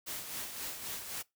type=noise with tremolo; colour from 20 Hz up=white; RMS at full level=-39 dBFS; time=0.06-1.23 s; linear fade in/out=20 ms; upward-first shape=sine; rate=3.8 Hz; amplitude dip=50%; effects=noise-tail reverb RT60 0.2 s tail -23 dB re dry